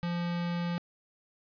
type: tone with notch filter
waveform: square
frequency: 173.1 Hz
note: F3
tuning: 15 cents flat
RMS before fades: -32 dBFS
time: 0.03-0.78 s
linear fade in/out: 0 ms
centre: 390 Hz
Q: 1.4
effects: resampled to 11025 Hz + 11-bit